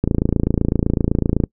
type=click train; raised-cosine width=3 ms; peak=-3 dBFS; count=40; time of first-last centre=0.04-1.438 s; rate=27.9 Hz; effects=noise-tail reverb RT60 0.1 s tail -24 dB re dry